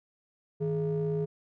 triangle ring-modulated tone, 129.8 Hz, C3, 13 cents flat, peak -22 dBFS, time 0.6-1.26 s, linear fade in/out 20 ms, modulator 288 Hz, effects none

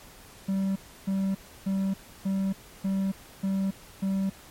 triangle tone bursts, 193.5 Hz, G3, 22 cents flat, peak -22 dBFS, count 7, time 0.48-4.3 s, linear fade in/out 10 ms, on 280 ms, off 310 ms, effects pink hiss -50 dBFS RMS until 4.5 s + MP3 64 kbps

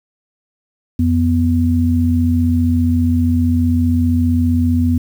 sine tone pair together, 87.36 / 246.9 Hz, F2 / B3, +1 / 0 cents, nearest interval octave + tritone, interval 1799 cents, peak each -14 / -14 dBFS, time 0.99-4.98 s, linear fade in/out 5 ms, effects 7-bit

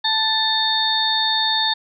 harmonic tone with a mistuned harmonic, 880 Hz, A5, in tune, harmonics 1 / 2 / 4 / 5, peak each -23 / -25 / -20 / -23 dBFS, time 0.04-1.74 s, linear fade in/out 10 ms, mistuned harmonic 4, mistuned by +58 cents, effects none

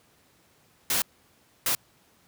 white noise bursts at uneven times, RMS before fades -25 dBFS, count 2, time 0.9-1.02 / 1.66-1.75 s, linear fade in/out 2 ms, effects pink hiss -62 dBFS RMS until 2.27 s + high-pass 80 Hz 12 dB/octave

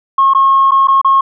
sine tone with dropouts, 1084 Hz, C#6, 39 cents flat, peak -5 dBFS, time 0.18-1.21 s, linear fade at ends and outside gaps 5 ms, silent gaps 0.336-0.348 / 0.71-0.717 / 0.873-0.882 / 1.015-1.046 s, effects tanh soft clip ceiling -1 dBFS

